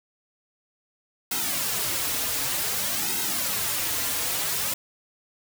white noise with flanger, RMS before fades -27 dBFS, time 1.31-4.74 s, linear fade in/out 5 ms, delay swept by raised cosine 1.7 to 5.4 ms, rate 0.54 Hz, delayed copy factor -0.9, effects none

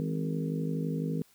harmonic tone with a mistuned harmonic, 51.91 Hz, G#1, in tune, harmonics 3 / 4 / 5 / 6 / 7 / 8 / 9, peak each -31 / -39 / -35 / -46 / -48 / -42 / -41 dBFS, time 0-1.22 s, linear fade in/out 0 ms, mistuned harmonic 3, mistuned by +64 cents, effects white hiss -63 dBFS RMS until 1.34 s

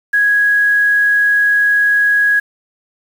sine tone with quantisation, 1661.2 Hz, G#6, in tune, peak -9 dBFS, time 0.13-2.4 s, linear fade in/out 10 ms, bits 6, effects none

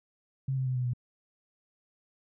sine tone with pitch steps, 133.8 / 130.97 / 128.2 / 125.49 / 122.84 Hz, C3 / C3 / C3 / B2 / B2, +39 / +2 / -35 / +28 / -9 cents, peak -27 dBFS, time 0.48-0.935 s, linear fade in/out 5 ms, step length 91 ms, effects none

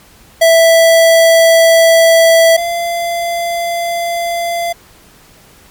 square tone pair in turn, 659.3 / 685.4 Hz, E5 / F5, 0 / -33 cents, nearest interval minor second, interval 67 cents, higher second, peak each -5 / -15 dBFS, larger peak first, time 0.41-2.57 / 2.57-4.73 s, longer neither, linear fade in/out 10 ms, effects pink hiss -43 dBFS RMS until 5.7 s + MP3 96 kbps

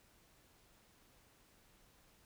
silence, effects pink hiss -68 dBFS RMS until 2.25 s

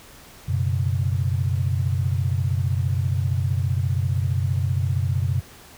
sine chord, F# suspended fourth, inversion none, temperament equal, 92.5 / 123.47 / 138.59 Hz, F#2 / B2 / C#3, 0 / 0 / 0 cents, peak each -22 / -24 / -27 dBFS, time 0.48-5.41 s, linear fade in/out 10 ms, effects pink hiss -46 dBFS RMS until 5.77 s

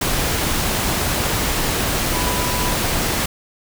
sine tone in noise, 987.8 Hz, B5, in tune, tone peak -26 dBFS, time 2.13-2.75 s, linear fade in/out 5 ms, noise pink, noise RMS -20 dBFS, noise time 0.01-3.26 s, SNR -9 dB, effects none

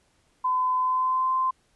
sine tone with pitch glide, 1016 to 1038.5 Hz, B5 to C6, +49 to -13 cents, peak -21 dBFS, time 0.44-1.51 s, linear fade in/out 10 ms, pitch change +38 cents, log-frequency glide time 0.77-1.33 s, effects pink hiss -66 dBFS RMS until 1.75 s + resampled to 24000 Hz

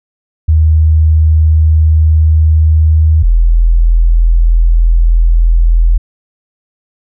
sine tone pair in turn, 78.6 / 41.64 Hz, D#2 / E1, +18 / +18 cents, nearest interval major seventh, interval 1100 cents, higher first, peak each -4 dBFS, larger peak neither, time 0.48-3.23 / 3.23-5.98 s, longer neither, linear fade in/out 10 ms, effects none

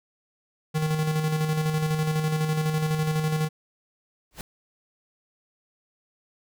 square tone with tremolo, 155.56 Hz, D#3, in tune, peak -22 dBFS, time 0.74-3.49 s, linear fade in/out 20 ms, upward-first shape square, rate 12 Hz, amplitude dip 40%
pink noise with exponential growth, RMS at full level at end -31 dBFS, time 4.31-4.41 s, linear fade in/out 1 ms, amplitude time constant 20 ms
effects none

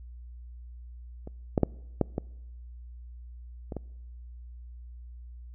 clicks, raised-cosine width 2 ms, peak -27 / -9 / -7 / -9 / -15 / -22 / -20 dBFS, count 7, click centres 1.274 / 1.578 / 1.633 / 2.013 / 2.181 / 3.722 / 3.767 s, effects noise-tail reverb RT60 1.0 s tail -25 dB re dry + added 60 Hz sine -42 dBFS peak until 5.54 s

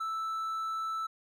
triangle tone, 1318.5 Hz, E6, in tune, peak -30 dBFS, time 0-1.07 s, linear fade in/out 10 ms, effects none

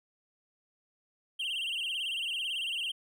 triangle tone with vibrato, 2960 Hz, F#7, in tune, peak -30 dBFS, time 1.39-2.92 s, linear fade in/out 10 ms, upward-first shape sine, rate 18 Hz, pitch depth 150 cents each way, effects none

